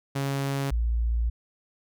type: tone pair in turn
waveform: sawtooth / sine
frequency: 138.1 / 57.63 Hz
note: C#3 / A#1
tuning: -6 / -19 cents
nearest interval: octave + minor third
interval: 1513 cents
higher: first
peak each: -22 dBFS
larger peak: neither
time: 0.15-0.71 / 0.71-1.3 s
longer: second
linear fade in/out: 10 ms
effects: none